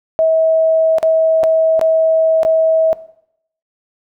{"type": "tone with dropouts", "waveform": "sine", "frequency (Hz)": 644, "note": "E5", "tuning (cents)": -41, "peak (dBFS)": -9, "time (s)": [0.19, 2.93], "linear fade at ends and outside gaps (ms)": 0, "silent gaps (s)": [[0.984, 1.029], [1.433, 1.438], [1.794, 1.813], [2.432, 2.45]], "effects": ["noise-tail reverb RT60 0.7 s tail -17 dB re dry"]}